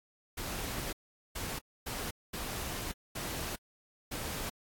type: noise bursts at uneven times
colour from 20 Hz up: pink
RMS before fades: -38 dBFS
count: 6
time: 0.37-0.93 / 1.35-1.59 / 1.86-2.11 / 2.33-2.92 / 3.15-3.56 / 4.11-4.5 s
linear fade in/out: 10 ms
effects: AAC 64 kbps